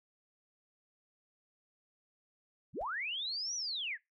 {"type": "linear two-way sweep", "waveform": "sine", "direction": "up then down", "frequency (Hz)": [72.2, 5970, 1582], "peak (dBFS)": -35, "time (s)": [2.73, 3.98], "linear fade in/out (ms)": 50, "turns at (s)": 3.55}
{"type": "noise with exponential decay", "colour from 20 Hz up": "brown", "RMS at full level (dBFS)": -48, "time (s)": [2.81, 2.9], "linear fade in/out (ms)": 2, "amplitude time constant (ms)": 18}
{"effects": ["noise-tail reverb RT60 0.2 s tail -22 dB re dry"]}